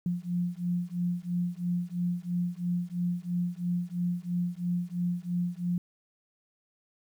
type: beating tone pair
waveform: sine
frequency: 174.61 / 177.61 Hz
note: F3 / F3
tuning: 0 / +29 cents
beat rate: 3 Hz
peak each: -31 dBFS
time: 0.06-5.78 s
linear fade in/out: 2 ms
effects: 10-bit